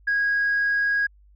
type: tone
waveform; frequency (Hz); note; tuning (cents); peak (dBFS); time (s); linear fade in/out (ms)
sine; 1646; G#6; -16; -18; 0.07-1.07; 10
effects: tanh soft clip ceiling -16 dBFS + added 50 Hz sine -51 dBFS peak until 1.35 s